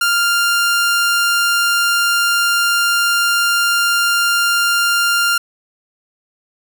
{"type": "tone", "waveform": "sawtooth", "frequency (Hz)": 1396.9, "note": "F6", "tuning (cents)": 0, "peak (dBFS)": -9, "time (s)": [0.01, 5.38], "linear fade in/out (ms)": 5, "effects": []}